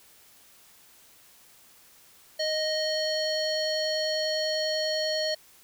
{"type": "tone with low-pass filter", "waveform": "square", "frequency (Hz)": 622.3, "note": "D#5", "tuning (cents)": 0, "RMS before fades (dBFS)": -28, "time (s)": [2.39, 5.35], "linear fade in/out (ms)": 10, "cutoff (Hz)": 4700, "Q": 9.9, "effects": ["white hiss -56 dBFS RMS until 5.63 s"]}